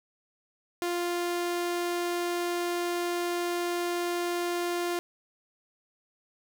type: tone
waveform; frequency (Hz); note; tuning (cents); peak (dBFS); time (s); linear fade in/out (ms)
sawtooth; 349.2; F4; 0; -24; 0.82-4.99; 0
effects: none